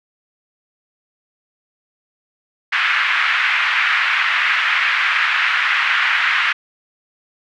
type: band-pass noise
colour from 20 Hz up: white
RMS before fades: -17 dBFS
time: 2.72-6.53 s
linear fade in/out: 10 ms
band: 1300 to 2400 Hz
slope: 24 dB/octave
effects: none